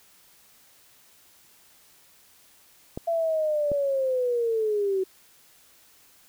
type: clicks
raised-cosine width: 2 ms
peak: -18 dBFS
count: 2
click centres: 2.975 / 3.717 s
type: linear sweep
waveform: sine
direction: down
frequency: 677 to 373.3 Hz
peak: -22 dBFS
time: 3.07-5.04 s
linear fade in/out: 10 ms
effects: white hiss -57 dBFS RMS until 6.28 s